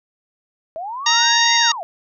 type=linear two-way sweep; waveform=sine; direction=up then down; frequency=622.3 to 2093 to 622.3 Hz; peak=-25 dBFS; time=0.76-1.83 s; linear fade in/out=0 ms; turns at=1.55 s
type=harmonic tone; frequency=932.3 Hz; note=A#5; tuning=in tune; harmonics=1 / 2 / 3 / 4 / 5 / 6 / 7; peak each=-19 / -20 / -24 / -18 / -23 / -21 / -24 dBFS; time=1.06-1.72 s; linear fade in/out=5 ms
effects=none